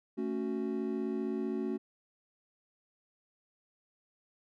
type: chord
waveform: triangle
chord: F# minor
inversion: first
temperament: just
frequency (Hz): 222 / 277.5 / 370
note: A3 / C#4 / F#4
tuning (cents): +16 / +2 / 0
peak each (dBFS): -34 / -35 / -34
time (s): 0.17-1.78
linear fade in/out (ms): 20
effects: none